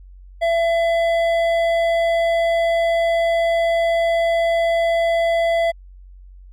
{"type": "tone with hard clipping", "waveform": "sine", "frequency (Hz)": 671, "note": "E5", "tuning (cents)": 31, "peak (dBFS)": -17, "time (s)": [0.41, 5.72], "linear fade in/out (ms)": 20, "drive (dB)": 9, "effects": ["added 46 Hz sine -39 dBFS peak until 6.52 s"]}